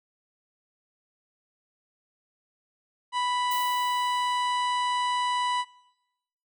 harmonic tone, 987.8 Hz, B5, in tune, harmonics 1 / 2 / 3 / 4 / 5 / 6 / 7 / 8 / 9, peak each -25 / -36 / -35 / -39 / -49 / -52 / -53 / -50 / -47 dBFS, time 3.12-5.65 s, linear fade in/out 50 ms
violet noise with exponential decay, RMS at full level -34 dBFS, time 3.51-4.66 s, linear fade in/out 5 ms, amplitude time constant 250 ms
effects noise-tail reverb RT60 0.9 s tail -21 dB re dry

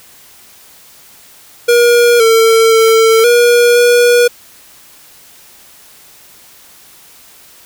square tone with pitch steps, 477.1 / 451.3 / 448.4 / 479.4 / 482.5 Hz, A#4 / A4 / A4 / A#4 / B4, +40 / +44 / +33 / +48 / -40 cents, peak -6 dBFS, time 1.68-4.28 s, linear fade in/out 10 ms, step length 520 ms, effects white hiss -41 dBFS RMS until 7.65 s

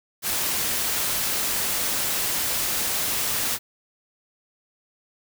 white noise, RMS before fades -25 dBFS, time 0.22-3.59 s, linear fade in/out 50 ms, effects none

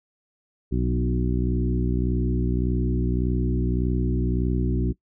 harmonic tone with a mistuned harmonic, 61.74 Hz, B1, in tune, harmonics 1 / 2 / 3 / 4 / 5 / 6, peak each -24 / -27 / -29 / -30 / -31 / -32 dBFS, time 0.71-4.93 s, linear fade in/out 20 ms, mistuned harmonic 3, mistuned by -15 cents, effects noise-tail reverb RT60 0.1 s tail -20 dB re dry

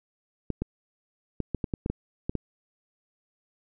clicks, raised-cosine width 3 ms, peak -15 dBFS, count 10, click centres 0.503 / 0.62 / 1.403 / 1.547 / 1.642 / 1.738 / 1.861 / 1.9 / 2.295 / 2.353 s, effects none

